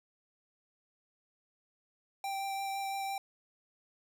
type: tone with vibrato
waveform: square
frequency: 784 Hz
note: G5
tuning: in tune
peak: -35 dBFS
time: 2.24-3.18 s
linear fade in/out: 2 ms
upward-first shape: triangle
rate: 5.9 Hz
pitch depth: 12 cents each way
effects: none